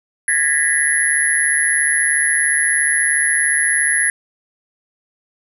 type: tone cluster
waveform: sine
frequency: 1668 / 1805 / 1959 / 10230 / 10980 Hz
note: G#6 / A6 / B6 / D#9 / F9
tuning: +7 / +44 / -15 / +47 / -31 cents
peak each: -20 dBFS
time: 0.28-4.1 s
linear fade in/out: 2 ms
effects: none